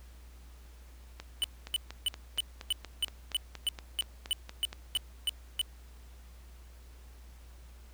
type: click train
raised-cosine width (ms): 0.2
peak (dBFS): -24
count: 17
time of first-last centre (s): 1.2-4.965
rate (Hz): 4.25
type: tone bursts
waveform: square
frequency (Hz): 2990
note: F#7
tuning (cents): +17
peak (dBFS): -27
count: 14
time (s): 1.42-5.614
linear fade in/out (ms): 0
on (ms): 21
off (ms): 300
effects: added 60 Hz sine -49 dBFS peak until 7.93 s + pink hiss -61 dBFS RMS until 7.93 s